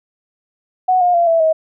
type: tone with pitch steps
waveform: sine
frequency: 740 / 712.7 / 686.5 / 661.2 / 636.8 Hz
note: F#5 / F5 / F5 / E5 / D#5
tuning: 0 / +35 / -30 / +5 / +40 cents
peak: -10 dBFS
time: 0.88-1.53 s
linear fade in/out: 10 ms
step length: 130 ms
effects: none